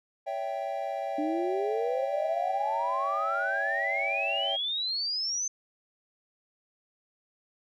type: chord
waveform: triangle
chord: C# diminished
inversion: none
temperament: equal with one note detuned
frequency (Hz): 562.1 / 659.3 / 784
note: C#5 / E5 / G5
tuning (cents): +24 / 0 / 0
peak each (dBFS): -34 / -33 / -32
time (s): 0.26-4.57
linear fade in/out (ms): 20
type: exponential sweep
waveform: sine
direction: up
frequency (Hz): 293.7 to 6272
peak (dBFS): -28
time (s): 1.18-5.48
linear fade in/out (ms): 5
effects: none